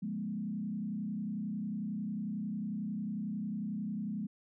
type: tone with frequency modulation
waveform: sine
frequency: 207.7 Hz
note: G#3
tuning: in tune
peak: -34 dBFS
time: 0.02-4.27 s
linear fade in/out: 10 ms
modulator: 31.1 Hz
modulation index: 1.1
effects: none